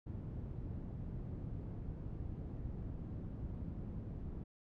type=low-pass noise; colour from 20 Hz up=white; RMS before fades=-44 dBFS; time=0.06-4.44 s; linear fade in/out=10 ms; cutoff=140 Hz; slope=12 dB/octave; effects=none